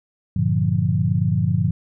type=chord; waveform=sine; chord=G minor seventh; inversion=none; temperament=equal; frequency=98 / 116.54 / 146.83 / 174.61 Hz; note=G2 / Bb2 / D3 / F3; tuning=0 / 0 / 0 / 0 cents; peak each=-22 dBFS; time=0.36-1.71 s; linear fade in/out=5 ms; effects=none